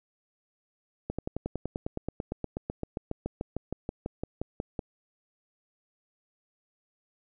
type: slowing click train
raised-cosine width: 2 ms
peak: -18 dBFS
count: 29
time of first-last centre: 1.1-4.792 s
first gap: 86 ms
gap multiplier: 1.03
effects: none